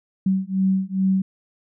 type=beating tone pair; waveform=sine; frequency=189.4 / 191.8 Hz; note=F#3 / G3; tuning=+41 / -37 cents; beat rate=2.4 Hz; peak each=-21 dBFS; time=0.26-1.22 s; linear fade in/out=5 ms; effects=none